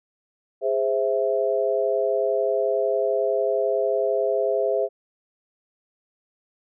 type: chord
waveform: sine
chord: Ab augmented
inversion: none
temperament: equal with one note detuned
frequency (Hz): 412.2 / 523.3 / 659.3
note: Ab4 / C5 / E5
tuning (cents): -13 / 0 / 0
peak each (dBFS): -24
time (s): 0.61-4.89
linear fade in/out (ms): 50
effects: none